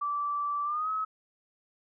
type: tone with pitch glide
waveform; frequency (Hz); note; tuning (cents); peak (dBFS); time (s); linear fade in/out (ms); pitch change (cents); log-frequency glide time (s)
sine; 1163 to 1283; D6 to E6; -17 to -47; -28; 0.01-1.05; 10; +170; 0.64-0.9
effects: none